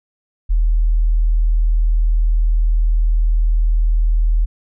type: tone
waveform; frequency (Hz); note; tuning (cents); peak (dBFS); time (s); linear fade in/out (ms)
sine; 40; D#1; +49; -11; 0.49-4.46; 20
effects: none